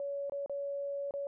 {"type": "tone with dropouts", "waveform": "sine", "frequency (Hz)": 563, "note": "C#5", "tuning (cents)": 27, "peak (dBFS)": -34, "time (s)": [0, 1.27], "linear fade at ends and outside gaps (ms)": 1, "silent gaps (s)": [[0.297, 0.321], [0.461, 0.496], [1.109, 1.138]], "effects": []}